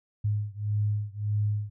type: beating tone pair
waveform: sine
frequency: 103.83 / 105.53 Hz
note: G#2 / G#2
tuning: 0 / +28 cents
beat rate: 1.7 Hz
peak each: -28 / -29 dBFS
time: 0.24-1.7 s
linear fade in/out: 10 ms
effects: none